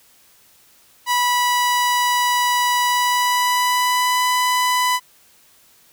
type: tone with pitch glide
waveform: sawtooth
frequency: 980 to 997.7 Hz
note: B5 to B5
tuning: -14 to +17 cents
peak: -12 dBFS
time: 1.06-5 s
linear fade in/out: 50 ms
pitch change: +31 cents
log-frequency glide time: 2.82-4.23 s
effects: white hiss -53 dBFS RMS until 5.92 s